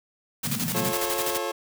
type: noise with tremolo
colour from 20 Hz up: white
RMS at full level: -28 dBFS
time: 0.43-1.38 s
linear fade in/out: 10 ms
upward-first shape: square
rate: 12 Hz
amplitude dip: 60%
type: band-pass noise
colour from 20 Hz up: white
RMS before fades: -31 dBFS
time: 0.43-0.94 s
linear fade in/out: 50 ms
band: 110 to 250 Hz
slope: 96 dB/octave
type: chord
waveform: 25% pulse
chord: F augmented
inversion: none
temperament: just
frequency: 349.2 / 436.5 / 545.7 Hz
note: F4 / A4 / C#5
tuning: 0 / -14 / -27 cents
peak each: -29 / -28 / -27 dBFS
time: 0.74-1.52 s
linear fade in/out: 10 ms
effects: none